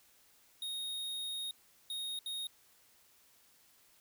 square tone bursts at uneven times, 3729 Hz, A#7, in tune, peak -38 dBFS, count 3, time 0.62-1.51 / 1.9-2.19 / 2.26-2.47 s, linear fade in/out 2 ms, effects white hiss -66 dBFS RMS until 4 s

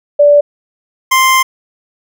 sine / 25% pulse tone pair in turn, 582 / 1047.2 Hz, D5 / C6, -16 / +1 cents, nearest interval minor seventh, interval 1017 cents, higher second, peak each -3 dBFS, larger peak neither, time 0.19-0.41 / 1.11-1.43 s, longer second, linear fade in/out 10 ms, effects none

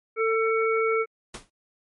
harmonic tone, 446.7 Hz, A4, 26 cents sharp, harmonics 1 / 3 / 5, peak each -22 / -27 / -29 dBFS, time 0.16-1.06 s, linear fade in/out 50 ms
pink noise with exponential decay, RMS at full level -33 dBFS, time 1.34-1.5 s, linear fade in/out 5 ms, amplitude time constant 34 ms
effects MP3 48 kbps

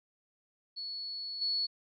sine tone with level steps, 4400 Hz, C#8, 14 cents flat, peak -37 / -29 dBFS, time 0.76-1.67 s, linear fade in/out 20 ms, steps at 1.41 s, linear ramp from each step 10 ms, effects none

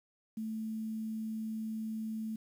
sine tone with quantisation, 220 Hz, A3, in tune, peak -35 dBFS, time 0.37-2.36 s, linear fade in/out 5 ms, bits 10, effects none

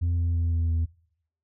sine tone with pitch steps, 86 / 85.01 / 84.04 / 83.07 / 82.12 Hz, F2 / F2 / E2 / E2 / E2, -26 / -46 / +34 / +14 / -6 cents, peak -19 dBFS, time 0.01-0.86 s, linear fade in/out 20 ms, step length 170 ms, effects noise-tail reverb RT60 0.7 s tail -25 dB re dry + tanh soft clip ceiling -21 dBFS

